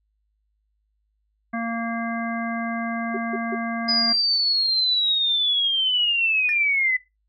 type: harmonic tone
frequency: 230.6 Hz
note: A#3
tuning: 19 cents flat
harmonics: 1 / 3 / 5 / 7 / 9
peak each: -26 / -31 / -33 / -34 / -36 dBFS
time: 1.53-4.13 s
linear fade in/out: 10 ms
type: tone bursts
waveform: sine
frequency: 382.9 Hz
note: G4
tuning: 41 cents flat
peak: -25 dBFS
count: 3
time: 3.14-3.55 s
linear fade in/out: 5 ms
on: 30 ms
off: 160 ms
type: linear sweep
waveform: sine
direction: down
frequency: 4978 to 1993 Hz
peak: -18 dBFS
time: 3.88-6.97 s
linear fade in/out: 10 ms
type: tone with exponential decay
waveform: triangle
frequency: 1799 Hz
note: A6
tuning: 38 cents sharp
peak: -23 dBFS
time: 6.49-6.59 s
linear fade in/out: 0 ms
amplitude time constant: 20 ms
effects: noise-tail reverb RT60 0.2 s tail -17 dB re dry + added 52 Hz sine -68 dBFS peak until 7.28 s